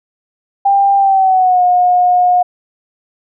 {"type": "tone with pitch glide", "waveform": "sine", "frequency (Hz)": [794, 719.7], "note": ["G5", "F#5"], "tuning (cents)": [22, -48], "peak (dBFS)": -7, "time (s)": [0.65, 2.43], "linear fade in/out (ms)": 10, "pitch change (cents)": -170, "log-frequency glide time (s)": [0.97, 1.63], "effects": []}